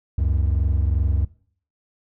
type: tone pair together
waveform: triangle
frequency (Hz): 69.3 / 92.05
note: C#2 / F#2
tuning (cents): 0 / -8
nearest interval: perfect fourth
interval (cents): 492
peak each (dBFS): -17 / -20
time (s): 0.18-1.25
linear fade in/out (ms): 5
effects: noise-tail reverb RT60 0.5 s tail -19 dB re dry + tanh soft clip ceiling -8 dBFS